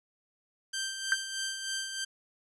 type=tone with tremolo; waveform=10% pulse; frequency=1568 Hz; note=G6; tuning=in tune; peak=-22 dBFS; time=0.73-2.05 s; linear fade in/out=10 ms; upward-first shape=sine; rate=3.2 Hz; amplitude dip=50%
type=tone with exponential decay; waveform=sine; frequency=1573 Hz; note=G6; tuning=6 cents sharp; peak=-18 dBFS; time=1.12-1.24 s; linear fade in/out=1 ms; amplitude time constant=24 ms
effects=low-pass 9000 Hz 12 dB/octave